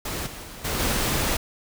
pink noise with level steps, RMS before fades -30 / -38 / -40 / -27 / -24 dBFS, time 0.05-1.37 s, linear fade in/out 5 ms, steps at 0.26 / 0.43 / 0.64 / 0.79 s, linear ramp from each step 10 ms, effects none

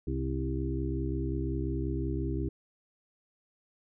harmonic tone with a mistuned harmonic, 65.6 Hz, C2, 5 cents sharp, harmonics 1 / 2 / 4 / 5 / 6, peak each -33 / -35 / -38 / -36 / -39 dBFS, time 0.07-2.49 s, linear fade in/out 5 ms, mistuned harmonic 6, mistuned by +17 cents, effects none

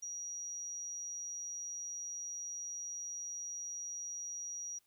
sine tone, 5760 Hz, F#8, 47 cents flat, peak -40 dBFS, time 0.02-4.79 s, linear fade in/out 10 ms, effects white hiss -75 dBFS RMS until 4.86 s

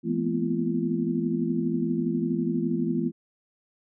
sine tone cluster, 168.6 / 214.8 / 239.8 / 252 / 340.7 Hz, E3 / A3 / A#3 / B3 / F4, +39 / -41 / +49 / +35 / -43 cents, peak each -30 dBFS, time 0.03-3.12 s, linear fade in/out 50 ms, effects none

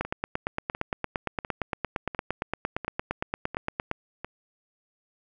two click trains, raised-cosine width 0.5 ms, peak -12 / -19 dBFS, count 35 / 7, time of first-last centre 0.01-3.914 / 0.05-4.246 s, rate 8.71 / 1.43 Hz, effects none

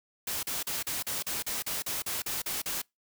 white noise bursts, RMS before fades -33 dBFS, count 13, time 0.27-2.818 s, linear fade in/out 5 ms, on 160 ms, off 39 ms, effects noise-tail reverb RT60 0.2 s tail -26 dB re dry

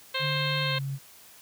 harmonic tone, 527 Hz, C5, 12 cents sharp, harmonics 1 / 2 / 3 / 4 / 5 / 6 / 7 / 8, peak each -35 / -35 / -35 / -35 / -35 / -35 / -35 / -35 dBFS, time 0.14-0.79 s, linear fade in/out 10 ms
sine tone with pitch glide, 146.9 to 137.06 Hz, D3 to C#3, +1 to -19 cents, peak -29 dBFS, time 0.19-0.99 s, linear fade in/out 50 ms, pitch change -120 cents, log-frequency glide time 0.63-0.8 s
effects white hiss -52 dBFS RMS until 1.41 s + high-pass 60 Hz 12 dB/octave

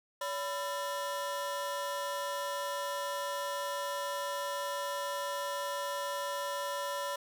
35% pulse ring-modulated tone, 784 Hz, G5, in tune, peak -29 dBFS, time 0.21-7.16 s, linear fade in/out 5 ms, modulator 215 Hz, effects none

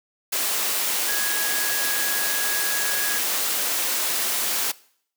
sine tone in noise, 1661.2 Hz, G#6, in tune, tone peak -28 dBFS, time 1.08-3.19 s, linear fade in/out 10 ms, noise white, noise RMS -24 dBFS, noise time 0.32-4.72 s, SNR -7 dB, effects noise-tail reverb RT60 0.6 s tail -21 dB re dry + high-pass 300 Hz 12 dB/octave

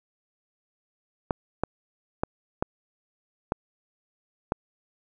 clicks, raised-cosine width 1 ms, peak -10 dBFS, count 6, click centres 1.308 / 1.636 / 2.235 / 2.625 / 3.521 / 4.521 s, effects none

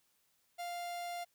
45% pulse tone, 698.5 Hz, F5, in tune, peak -39 dBFS, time 0.58-1.25 s, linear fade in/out 20 ms, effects white hiss -75 dBFS RMS until 1.34 s

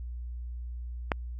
click, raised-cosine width 0.5 ms, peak -10 dBFS, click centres 1.118 s, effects added 60 Hz sine -35 dBFS peak until 1.39 s

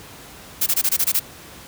blue noise bursts, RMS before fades -18 dBFS, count 8, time 0.61-1.197 s, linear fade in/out 10 ms, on 55 ms, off 21 ms, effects pink hiss -41 dBFS RMS until 1.67 s + high-pass 60 Hz 12 dB/octave

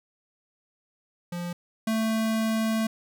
square tone pair in turn, 174.61 / 221.8 Hz, F3 / A3, 0 / +14 cents, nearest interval major third, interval 414 cents, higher second, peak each -31 / -24 dBFS, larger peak second, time 1.32-1.53 / 1.87-2.87 s, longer second, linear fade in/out 5 ms, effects none

